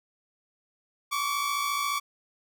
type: tone pair together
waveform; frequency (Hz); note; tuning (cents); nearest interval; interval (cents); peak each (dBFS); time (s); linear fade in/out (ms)
sawtooth; 1100 / 1154.3; C#6 / D6; -14 / -30; minor second; 84; -29 / -24; 1.11-2; 20
effects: none